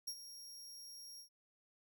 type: tone with ADSR envelope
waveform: sawtooth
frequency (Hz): 5590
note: F8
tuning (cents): +1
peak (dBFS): -36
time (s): 0.07-1.29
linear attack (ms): 10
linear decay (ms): 63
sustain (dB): -12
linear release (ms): 98
effects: none